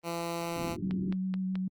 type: tone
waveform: 10% pulse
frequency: 169.2 Hz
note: E3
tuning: 45 cents sharp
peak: -24 dBFS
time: 0.03-0.77 s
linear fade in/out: 50 ms
type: low-pass noise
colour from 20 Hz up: white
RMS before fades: -38 dBFS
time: 0.56-1.13 s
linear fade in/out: 2 ms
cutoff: 370 Hz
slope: 96 dB/octave
type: tone with vibrato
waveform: sine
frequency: 187.4 Hz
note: F#3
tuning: 22 cents sharp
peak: -29 dBFS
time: 0.82-1.68 s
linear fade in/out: 5 ms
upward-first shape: triangle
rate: 7.4 Hz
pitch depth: 15 cents each way
type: click train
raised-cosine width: 0.3 ms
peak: -26 dBFS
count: 4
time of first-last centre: 0.91-1.555 s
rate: 4.65 Hz
effects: high-pass 100 Hz 12 dB/octave + Opus 24 kbps